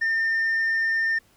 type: tone with tanh clipping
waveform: sine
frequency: 1807 Hz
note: A6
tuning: 46 cents sharp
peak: -21 dBFS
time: 0.01-1.19 s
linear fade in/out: 10 ms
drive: 1 dB
effects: pink hiss -60 dBFS RMS until 1.36 s

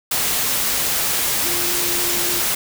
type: tone in noise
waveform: sine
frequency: 349.2 Hz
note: F4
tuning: in tune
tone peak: -29 dBFS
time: 1.45-2.4 s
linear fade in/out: 5 ms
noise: white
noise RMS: -20 dBFS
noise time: 0.11-2.55 s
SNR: -12 dB
effects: none

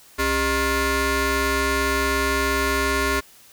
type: ring-modulated tone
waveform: 15% pulse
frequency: 337.3 Hz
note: E4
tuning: 40 cents sharp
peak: -10 dBFS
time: 0.18-3.21 s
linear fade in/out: 20 ms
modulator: 739 Hz
effects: white hiss -50 dBFS RMS until 3.52 s

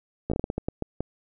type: slowing click train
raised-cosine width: 2 ms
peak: -14 dBFS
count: 11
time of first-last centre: 0.3-1.006 s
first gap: 15 ms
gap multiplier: 1.32
effects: none

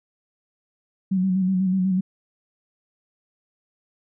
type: tone with vibrato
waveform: sine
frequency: 187.4 Hz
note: F#3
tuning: 22 cents sharp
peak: -18 dBFS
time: 1.11-2.01 s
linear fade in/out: 10 ms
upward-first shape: square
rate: 8.1 Hz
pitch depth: 37 cents each way
effects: none

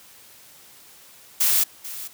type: noise with echo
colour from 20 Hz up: blue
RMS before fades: -19 dBFS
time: 1.4-1.64 s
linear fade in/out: 10 ms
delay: 440 ms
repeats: 1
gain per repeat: -15 dB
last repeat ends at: 2.08 s
effects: white hiss -49 dBFS RMS until 2.13 s + high-pass 60 Hz 12 dB/octave

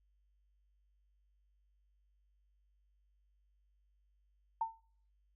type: tone with exponential decay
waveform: sine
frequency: 901 Hz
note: A5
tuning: 41 cents sharp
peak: -28 dBFS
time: 4.61-4.78 s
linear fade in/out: 5 ms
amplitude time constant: 36 ms
effects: noise-tail reverb RT60 0.5 s tail -21 dB re dry + added 50 Hz sine -70 dBFS peak until 5.35 s

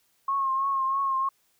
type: tone with vibrato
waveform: sine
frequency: 1081 Hz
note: C#6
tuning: 44 cents flat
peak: -23 dBFS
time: 0.28-1.29 s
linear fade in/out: 5 ms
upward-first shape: triangle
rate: 3.1 Hz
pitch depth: 44 cents each way
effects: white hiss -68 dBFS RMS until 1.59 s

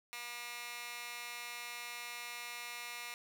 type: tone with high-pass filter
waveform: 15% pulse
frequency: 240 Hz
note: B3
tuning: 49 cents flat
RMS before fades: -45 dBFS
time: 0.13-3.14 s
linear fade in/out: 0 ms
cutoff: 1800 Hz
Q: 1.3
effects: none

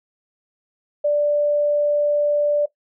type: tone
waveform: sine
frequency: 587.3 Hz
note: D5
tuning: in tune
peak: -15 dBFS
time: 1.04-2.66 s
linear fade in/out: 10 ms
effects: noise-tail reverb RT60 0.1 s tail -17 dB re dry

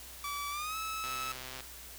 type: tone with pitch glide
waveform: sawtooth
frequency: 1152 to 1300.6 Hz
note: D6 to E6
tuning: -34 to -24 cents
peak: -32 dBFS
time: 0.24-1.32 s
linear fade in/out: 2 ms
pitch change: +210 cents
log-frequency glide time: 0.5-0.77 s
type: click train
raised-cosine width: 0.2 ms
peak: -26 dBFS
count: 74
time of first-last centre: 1.04-1.606 s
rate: 129 Hz
effects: added 60 Hz sine -54 dBFS peak until 1.98 s + white hiss -49 dBFS RMS until 1.98 s

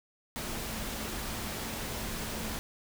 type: tone in noise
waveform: sine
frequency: 221.5 Hz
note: A3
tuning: 12 cents sharp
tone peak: -45 dBFS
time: 0.36-2.59 s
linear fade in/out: 0 ms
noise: pink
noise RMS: -37 dBFS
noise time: 0.36-2.59 s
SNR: -11 dB
effects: none

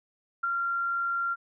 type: tone with ADSR envelope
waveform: sine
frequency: 1381 Hz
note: F6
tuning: 20 cents flat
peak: -23 dBFS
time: 0.43-1.36 s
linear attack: 10 ms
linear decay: 11 ms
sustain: -3 dB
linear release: 35 ms
effects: none

